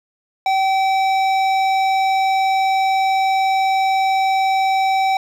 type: tone with hard clipping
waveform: triangle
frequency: 769 Hz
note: G5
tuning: 33 cents flat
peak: -16 dBFS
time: 0.46-5.17 s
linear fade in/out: 2 ms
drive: 16 dB
effects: none